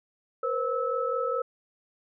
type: tone cluster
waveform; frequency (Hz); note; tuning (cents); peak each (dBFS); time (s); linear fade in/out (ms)
sine; 478.2 / 523 / 1304; A#4 / C5 / E6; +44 / -1 / -19; -30; 0.43-1.42; 5
effects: none